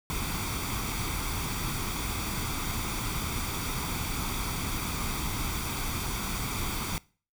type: noise with comb filter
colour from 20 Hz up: pink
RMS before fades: -32 dBFS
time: 0.1-6.98 s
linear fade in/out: 0 ms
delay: 0.86 ms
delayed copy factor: +0.6
effects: noise-tail reverb RT60 0.4 s tail -22 dB re dry